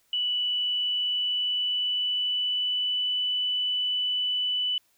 sine tone with pitch glide, 2960 to 2984 Hz, F#7 to F#7, 0 to +14 cents, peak -24 dBFS, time 0.13-4.78 s, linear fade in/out 2 ms, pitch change +14 cents, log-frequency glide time 0.29-3.13 s, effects white hiss -67 dBFS RMS until 4.97 s

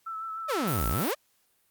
sine tone with vibrato, 1318.5 Hz, E6, in tune, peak -33 dBFS, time 0.06-1.04 s, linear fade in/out 10 ms, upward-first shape sine, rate 6.6 Hz, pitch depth 26 cents each way
sawtooth exponential two-way sweep, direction down then up, 645 to 49.31 to 645 Hz, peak -23 dBFS, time 0.48-1.15 s, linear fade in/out 20 ms, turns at 0.88 s
violet noise, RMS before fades -34 dBFS, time 0.67-1.12 s, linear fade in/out 10 ms
effects white hiss -69 dBFS RMS until 1.7 s + Opus 48 kbps

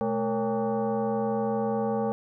sine tone with frequency modulation, 123.47 Hz, B2, in tune, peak -24 dBFS, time 0.01-2.12 s, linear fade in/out 0 ms, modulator 339 Hz, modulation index 2.1, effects none

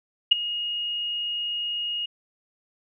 sine tone with ADSR envelope, 2868 Hz, F7, 45 cents sharp, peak -9 dBFS, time 0.31-2.06 s, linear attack 11 ms, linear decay 11 ms, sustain -17 dB, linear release 8 ms, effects none

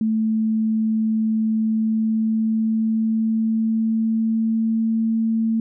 sine tone with pitch glide, 220 to 224.4 Hz, A3 to A3, 0 to +34 cents, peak -17 dBFS, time 0.01-5.6 s, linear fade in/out 2 ms, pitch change +34 cents, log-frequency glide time 1.57-5.02 s, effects none

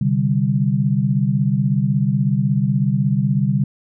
sine chord, C suspended second, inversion none, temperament just, 130.81 / 147.16 / 196.22 Hz, C3 / D3 / G3, 0 / +4 / +2 cents, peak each -19 dBFS, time 0.01-3.64 s, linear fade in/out 5 ms, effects none

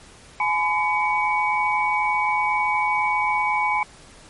sine tone cluster, 844 / 1012 / 2252 Hz, G#5 / B5 / C#7, +28 / +42 / +27 cents, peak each -23 dBFS, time 0.4-3.83 s, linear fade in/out 2 ms, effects pink hiss -47 dBFS RMS until 4.29 s + MP3 48 kbps

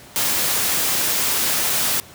white noise with dropouts, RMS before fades -20 dBFS, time 0.16-2 s, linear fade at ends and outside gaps 0 ms, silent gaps 1.697-1.7 s, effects pink hiss -43 dBFS RMS until 2.14 s + high-pass 80 Hz 12 dB/octave

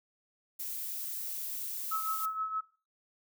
violet noise, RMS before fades -38 dBFS, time 0.59-2.26 s, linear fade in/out 10 ms
sine tone with tremolo, 1293 Hz, E6, 34 cents flat, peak -29 dBFS, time 1.91-2.61 s, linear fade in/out 10 ms, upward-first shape triangle, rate 6.4 Hz, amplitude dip 65%
effects noise-tail reverb RT60 0.4 s tail -18 dB re dry

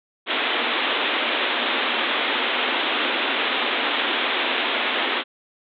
white band-pass noise, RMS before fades -23 dBFS, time 0.26-5.24 s, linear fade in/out 50 ms, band 230 to 3700 Hz, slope 96 dB/octave, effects none

